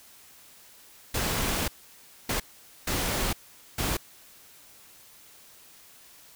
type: noise bursts at uneven times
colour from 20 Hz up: pink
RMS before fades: -28 dBFS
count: 4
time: 1.14-1.68 / 2.29-2.4 / 2.87-3.33 / 3.78-3.97 s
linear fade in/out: 5 ms
effects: white hiss -53 dBFS RMS until 6.35 s